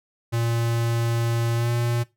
square tone with pitch glide, 116.54 to 118.85 Hz, A#2 to A#2, 0 to +34 cents, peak -22 dBFS, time 0.32-2.04 s, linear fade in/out 20 ms, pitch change +34 cents, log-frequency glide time 1.55-1.7 s, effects noise-tail reverb RT60 0.2 s tail -18 dB re dry

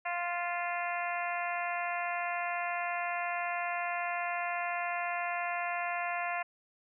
harmonic tone with a mistuned harmonic, 349.2 Hz, F4, in tune, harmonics 2 / 3 / 4 / 5 / 6 / 7 / 8, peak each -35 / -39 / -42 / -40 / -40 / -43 / -45 dBFS, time 0.05-6.43 s, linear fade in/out 10 ms, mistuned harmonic 8, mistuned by -44 cents, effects none

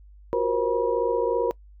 sine tone cluster, 356 / 379.2 / 473 / 528 / 964 Hz, F4 / F#4 / A#4 / C5 / B5, +33 / +43 / +25 / +16 / -42 cents, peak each -30 / -31 / -23 / -28 / -30 dBFS, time 0.33-1.51 s, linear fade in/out 0 ms, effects noise-tail reverb RT60 0.1 s tail -23 dB re dry + added 50 Hz sine -46 dBFS peak until 1.8 s

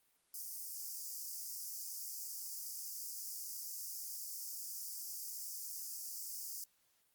white high-pass noise, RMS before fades -45 dBFS, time 0.34-6.64 s, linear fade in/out 2 ms, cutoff 4800 Hz, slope 96 dB/octave, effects white hiss -75 dBFS RMS until 7.14 s + Opus 32 kbps

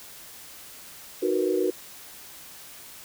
sine chord, B major seventh, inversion first, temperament equal, 311.1 / 370 / 466.2 / 493.9 Hz, D#4 / F#4 / A#4 / B4, 0 / 0 / 0 / 0 cents, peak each -29 / -24 / -29 / -30 dBFS, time 1.22-1.71 s, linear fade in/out 10 ms, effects white hiss -45 dBFS RMS until 3.04 s

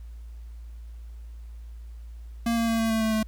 square tone with pitch steps, 232 / 229.6 / 227.2 / 224.9 / 222.5 / 220.2 / 218 Hz, A#3 / A#3 / A#3 / A3 / A3 / A3 / A3, -8 / -26 / -44 / +38 / +20 / +2 / -16 cents, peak -23 dBFS, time 2.46-3.23 s, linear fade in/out 5 ms, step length 110 ms, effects added 57 Hz sine -38 dBFS peak until 3.27 s + pink hiss -64 dBFS RMS until 3.27 s

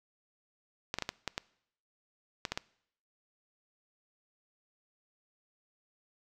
clicks, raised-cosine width 0.2 ms, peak -15 dBFS, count 9, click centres 0.941 / 0.986 / 1.023 / 1.091 / 1.277 / 1.379 / 2.452 / 2.52 / 2.575 s, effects noise-tail reverb RT60 0.7 s tail -23 dB re dry

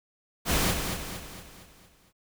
pink noise with echo, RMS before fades -25 dBFS, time 0.45-0.75 s, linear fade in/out 50 ms, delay 230 ms, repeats 6, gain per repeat -6 dB, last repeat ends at 2.13 s, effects none

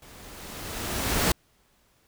pink noise with level ramp, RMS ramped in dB -50 to -22 dBFS, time 0.02-1.32 s, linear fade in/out 2 ms, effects pink hiss -65 dBFS RMS until 2.07 s

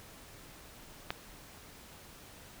click, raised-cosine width 0.3 ms, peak -17 dBFS, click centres 1.105 s, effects pink hiss -53 dBFS RMS until 2.6 s

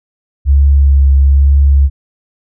sine tone with vibrato, 69.3 Hz, C#2, in tune, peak -4 dBFS, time 0.45-1.9 s, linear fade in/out 50 ms, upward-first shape triangle, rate 1.1 Hz, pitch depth 23 cents each way, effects none

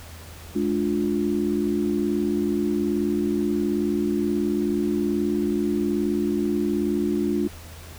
sine chord, D diminished, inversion second, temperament just, 211.4 / 293.7 / 352.4 Hz, Ab3 / D4 / F4, +31 / 0 / +16 cents, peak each -25 dBFS, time 0.55-7.48 s, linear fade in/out 10 ms, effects added 82 Hz sine -41 dBFS peak until 7.98 s + pink hiss -44 dBFS RMS until 7.98 s

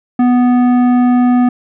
sine tone with tanh clipping, 246.9 Hz, B3, in tune, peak -9 dBFS, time 0.19-1.49 s, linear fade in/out 5 ms, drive 12 dB, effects none

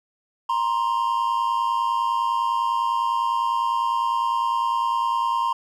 triangle tone pair together, 940.1 / 1050 Hz, A#5 / C6, +14 / +6 cents, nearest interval major second, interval 192 cents, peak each -21 dBFS, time 0.49-5.53 s, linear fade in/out 5 ms, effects none

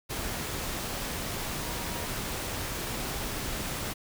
sine tone in noise, 950 Hz, A#5, 33 cents sharp, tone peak -45 dBFS, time 1.61-2.06 s, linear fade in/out 20 ms, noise pink, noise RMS -34 dBFS, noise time 0.09-3.94 s, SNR -14 dB, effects none

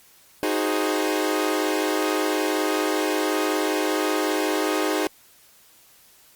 sawtooth chord, Ab dominant seventh, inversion second, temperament equal with one note detuned, 311.1 / 370 / 415.3 / 525.4 Hz, Eb4 / Gb4 / Ab4 / C5, 0 / 0 / 0 / +7 cents, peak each -21 / -24 / -23 / -26 dBFS, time 0.43-5.07 s, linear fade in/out 0 ms, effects white hiss -54 dBFS RMS until 6.35 s + Opus 48 kbps

